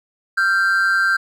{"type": "tone pair together", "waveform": "triangle", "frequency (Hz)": [1381.4, 1570], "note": ["F6", "G6"], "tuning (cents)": [-19, 2], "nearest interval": "major second", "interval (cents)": 221, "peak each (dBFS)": [-17, -14], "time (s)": [0.37, 1.17], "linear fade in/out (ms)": 10, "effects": []}